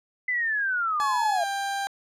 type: linear sweep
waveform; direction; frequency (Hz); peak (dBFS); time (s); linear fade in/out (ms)
sine; down; 2032 to 659.3; -23; 0.28-1.44; 5
type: tone with pitch glide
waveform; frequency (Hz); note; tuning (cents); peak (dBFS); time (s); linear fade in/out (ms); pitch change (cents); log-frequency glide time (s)
30% pulse; 850 to 793.1; G#5 to G5; +40 to +20; -24; 1-1.87; 0; -120; 1.34-1.45
effects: low-pass 10000 Hz 12 dB/octave